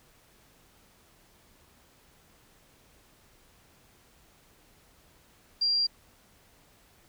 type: tone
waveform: sine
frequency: 4759 Hz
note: D8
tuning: 22 cents sharp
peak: -23 dBFS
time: 5.61-5.87 s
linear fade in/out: 10 ms
effects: pink hiss -61 dBFS RMS until 7.08 s